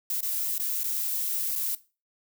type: noise with dropouts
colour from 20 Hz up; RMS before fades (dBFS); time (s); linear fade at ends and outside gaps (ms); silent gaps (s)
violet; -29; 0.1-1.75; 2; 0.207-0.228 / 0.581-0.597 / 0.834-0.841 / 1.555-1.559
effects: noise-tail reverb RT60 0.3 s tail -17 dB re dry